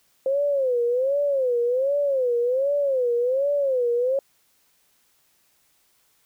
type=tone with vibrato; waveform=sine; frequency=523.3 Hz; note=C5; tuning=in tune; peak=-19 dBFS; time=0.26-4.19 s; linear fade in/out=2 ms; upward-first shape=sine; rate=1.3 Hz; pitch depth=170 cents each way; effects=white hiss -64 dBFS RMS until 6.25 s